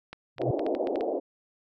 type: clicks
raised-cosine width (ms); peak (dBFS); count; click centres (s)
0.3; -23; 9; 0.13 / 0.383 / 0.417 / 0.594 / 0.665 / 0.75 / 0.872 / 0.958 / 1.009
type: tone with exponential growth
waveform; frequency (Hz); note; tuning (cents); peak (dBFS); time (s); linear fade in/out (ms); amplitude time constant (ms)
sine; 127.2; C3; -48; -21; 0.36-0.51; 5; 31
type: band-pass noise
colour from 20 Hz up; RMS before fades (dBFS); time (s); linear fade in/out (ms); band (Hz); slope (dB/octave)
pink; -29; 0.39-1.2; 20; 290 to 710; 48
effects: none